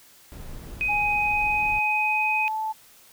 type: noise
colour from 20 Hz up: brown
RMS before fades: -38 dBFS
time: 0.32-1.79 s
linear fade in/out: 0 ms
type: tone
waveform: sine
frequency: 2510 Hz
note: D#7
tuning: 15 cents sharp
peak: -22 dBFS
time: 0.81-2.48 s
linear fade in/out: 0 ms
type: tone with pitch glide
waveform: sine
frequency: 830.6 to 873.4 Hz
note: G#5 to A5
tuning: 0 to -13 cents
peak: -25 dBFS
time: 0.88-2.73 s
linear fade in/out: 20 ms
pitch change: +87 cents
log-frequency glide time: 1.14-2.61 s
effects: white hiss -53 dBFS RMS until 3.12 s